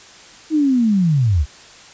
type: linear sweep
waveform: sine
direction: down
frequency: 320.7 to 61.74 Hz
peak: -12 dBFS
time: 0.5-1.46 s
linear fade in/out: 50 ms
effects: white hiss -42 dBFS RMS until 1.93 s + resampled to 16000 Hz